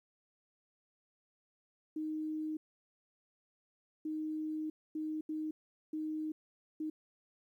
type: tone bursts at uneven times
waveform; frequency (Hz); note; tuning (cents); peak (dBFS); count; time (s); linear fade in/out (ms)
sine; 310.6; D#4; -3; -35; 6; 1.96-2.57 / 4.05-4.7 / 4.95-5.21 / 5.29-5.51 / 5.93-6.32 / 6.8-6.9; 5
effects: 12-bit